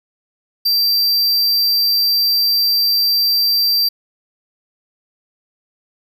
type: tone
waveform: square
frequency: 4699 Hz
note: D8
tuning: in tune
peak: -13 dBFS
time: 0.65-3.89 s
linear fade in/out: 10 ms
effects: none